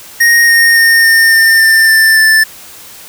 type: tone with pitch steps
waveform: square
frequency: 1864.7 / 1849.7 / 1834.8 / 1820 / 1805.3 / 1790.8 / 1776.4 / 1762.1 Hz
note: A#6 / A#6 / A#6 / A#6 / A6 / A6 / A6 / A6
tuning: 0 / -14 / -28 / -42 / +44 / +30 / +16 / +2 cents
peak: -5 dBFS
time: 0.2-2.44 s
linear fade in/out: 10 ms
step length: 280 ms
effects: white hiss -33 dBFS RMS until 3.08 s